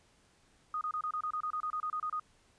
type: tone bursts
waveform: sine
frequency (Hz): 1241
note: D#6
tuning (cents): -5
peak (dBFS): -32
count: 15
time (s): 0.74-2.197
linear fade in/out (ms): 2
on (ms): 71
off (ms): 28
effects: pink hiss -67 dBFS RMS until 2.58 s + resampled to 22050 Hz